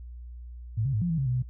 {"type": "tone with pitch steps", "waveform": "sine", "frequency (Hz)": [109.7, 135.7, 107, 174.7, 163.2, 135.3, 125.1, 126.2], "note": ["A2", "C#3", "A2", "F3", "E3", "C#3", "B2", "B2"], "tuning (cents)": [-5, -36, -48, 1, -17, -42, 23, 38], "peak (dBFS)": -24, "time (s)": [0.77, 1.426], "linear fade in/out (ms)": 10, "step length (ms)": 82, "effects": ["noise-tail reverb RT60 0.1 s tail -21 dB re dry", "added 60 Hz sine -39 dBFS peak until 1.49 s"]}